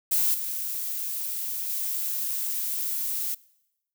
violet noise with level steps, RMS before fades -23 / -31 / -29 dBFS, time 0.11-3.35 s, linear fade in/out 10 ms, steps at 0.34 / 1.69 s, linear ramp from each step 5 ms, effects noise-tail reverb RT60 0.9 s tail -23 dB re dry

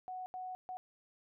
sine tone bursts at uneven times, 740 Hz, F#5, in tune, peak -40 dBFS, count 3, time 0.08-0.26 / 0.34-0.55 / 0.69-0.77 s, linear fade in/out 0 ms, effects none

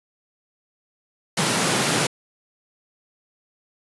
pink high-pass noise, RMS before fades -21 dBFS, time 1.37-2.07 s, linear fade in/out 5 ms, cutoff 120 Hz, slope 48 dB/octave, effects resampled to 24000 Hz

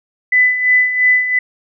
sine tone with tremolo, 2000 Hz, B6, 21 cents sharp, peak -7 dBFS, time 0.32-1.39 s, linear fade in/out 5 ms, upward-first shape sine, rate 2.9 Hz, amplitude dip 65%, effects none

